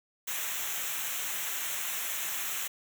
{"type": "noise with comb filter", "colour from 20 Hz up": "white", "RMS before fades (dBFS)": -34, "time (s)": [0.27, 2.68], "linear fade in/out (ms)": 10, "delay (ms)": 0.21, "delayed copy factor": -0.75, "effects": []}